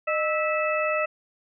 harmonic tone with a mistuned harmonic, 654 Hz, E5, 14 cents flat, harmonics 1 / 2 / 3 / 4, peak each -25 / -28 / -32 / -29 dBFS, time 0.07-1.06 s, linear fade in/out 10 ms, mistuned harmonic 1, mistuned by -110 cents, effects none

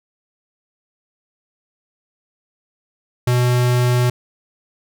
square tone, 123.47 Hz, B2, in tune, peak -14 dBFS, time 3.27-4.1 s, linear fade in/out 5 ms, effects none

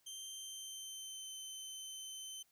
20% pulse tone with pitch glide, 3136 to 3079 Hz, G7 to G7, 0 to -32 cents, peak -40 dBFS, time 0.06-2.43 s, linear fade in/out 10 ms, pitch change -32 cents, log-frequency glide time 0.29-1.31 s, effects white hiss -75 dBFS RMS until 2.51 s

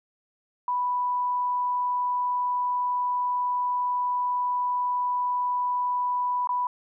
sine tone with dropouts, 987.8 Hz, B5, in tune, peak -23 dBFS, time 0.68-6.67 s, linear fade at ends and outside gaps 2 ms, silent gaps 6.473-6.491 s, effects none

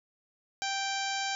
harmonic tone, 784 Hz, G5, in tune, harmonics 1 / 2 / 3 / 4 / 5 / 6 / 7 / 8 / 9, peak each -34 / -37 / -39 / -40 / -41 / -42 / -42 / -43 / -44 dBFS, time 0.62-1.35 s, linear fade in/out 0 ms, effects none

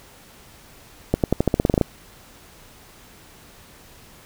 accelerating click train, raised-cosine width 2 ms, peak -3 dBFS, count 12, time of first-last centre 1.14-1.812 s, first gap 98 ms, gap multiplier 0.9, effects pink hiss -48 dBFS RMS until 4.25 s

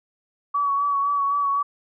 sine tone with vibrato, 1132 Hz, C#6, 36 cents sharp, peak -19 dBFS, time 0.54-1.63 s, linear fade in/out 10 ms, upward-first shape sine, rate 3.9 Hz, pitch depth 29 cents each way, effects none

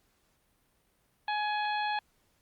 harmonic tone, 840 Hz, G#5, 19 cents sharp, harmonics 1 / 2 / 3 / 4 / 5, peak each -30 / -36 / -40 / -42 / -44 dBFS, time 1.28-1.99 s, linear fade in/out 2 ms, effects pink hiss -71 dBFS RMS until 2.41 s + Opus 48 kbps

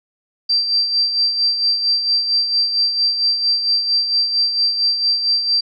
sine tone with tremolo, 4699 Hz, D8, in tune, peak -12 dBFS, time 0.49-5.61 s, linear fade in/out 10 ms, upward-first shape sine, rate 4.4 Hz, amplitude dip 55%, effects none

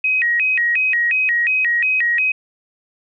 sine tone with vibrato, 2187 Hz, C#7, 24 cents flat, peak -14 dBFS, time 0.04-2.32 s, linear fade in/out 5 ms, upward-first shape square, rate 2.8 Hz, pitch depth 250 cents each way, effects none

